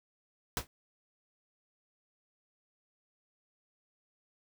pink noise with exponential decay, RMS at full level -28 dBFS, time 0.57-0.67 s, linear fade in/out 1 ms, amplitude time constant 21 ms, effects none

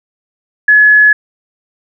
sine tone, 1700 Hz, G#6, 40 cents sharp, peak -3 dBFS, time 0.68-1.13 s, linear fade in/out 5 ms, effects none

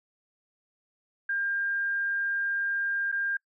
sine tone with dropouts, 1602 Hz, G6, 37 cents sharp, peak -26 dBFS, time 1.29-3.37 s, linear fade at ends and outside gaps 5 ms, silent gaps 3.117-3.124 s, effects noise-tail reverb RT60 0.1 s tail -26 dB re dry

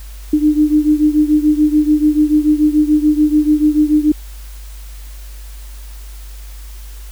sine beating tone pair, 300 / 306.9 Hz, D4 / D#4, +37 / -24 cents, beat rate 6.9 Hz, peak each -11 / -14 dBFS, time 0.33-4.12 s, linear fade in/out 5 ms, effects added 50 Hz sine -29 dBFS peak until 7.11 s + white hiss -42 dBFS RMS until 7.11 s

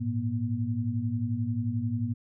sine tone cluster, 104.6 / 115.9 / 239.5 Hz, G#2 / A#2 / A#3, +13 / -10 / +47 cents, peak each -31 dBFS, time 0-2.14 s, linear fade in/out 20 ms, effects none

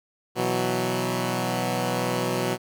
10% pulse chord, B suspended fourth, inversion none, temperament equal, 123.47 / 164.81 / 185 Hz, B2 / E3 / F#3, 0 / 0 / 0 cents, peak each -19 / -23 / -19 dBFS, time 0.35-2.58 s, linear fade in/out 50 ms, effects none

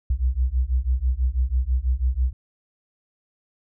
sine beating tone pair, 60.3 / 66.4 Hz, B1 / C2, -41 / +26 cents, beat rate 6.1 Hz, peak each -22 dBFS, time 0.1-2.33 s, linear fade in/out 5 ms, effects none

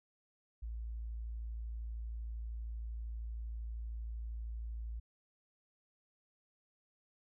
sine tone, 56.4 Hz, A1, 44 cents sharp, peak -39 dBFS, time 0.62-5 s, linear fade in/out 10 ms, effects none

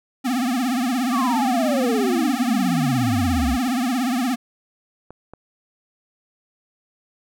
square tone with vibrato, 250.6 Hz, B3, 25 cents sharp, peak -20 dBFS, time 0.24-4.36 s, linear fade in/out 20 ms, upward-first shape triangle, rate 17 Hz, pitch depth 170 cents each way
sine exponential sweep, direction down, 1227 to 60.8 Hz, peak -21 dBFS, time 1.1-3.58 s, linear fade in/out 50 ms
clicks, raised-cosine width 1 ms, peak -25 dBFS, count 4, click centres 3.397 / 3.679 / 5.106 / 5.336 s
effects none

